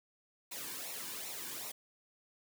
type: noise with flanger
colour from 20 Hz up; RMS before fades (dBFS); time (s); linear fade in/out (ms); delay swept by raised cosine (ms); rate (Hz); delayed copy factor
white; -43; 0.51-1.72; 10; 0.62 to 1.56; 2.6; -0.65
effects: none